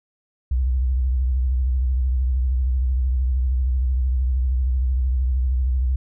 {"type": "tone with vibrato", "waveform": "sine", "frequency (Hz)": 63.7, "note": "C2", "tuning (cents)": -46, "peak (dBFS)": -17, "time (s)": [0.51, 5.96], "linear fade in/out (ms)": 5, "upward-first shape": "triangle", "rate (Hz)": 13, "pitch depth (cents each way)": 120, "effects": []}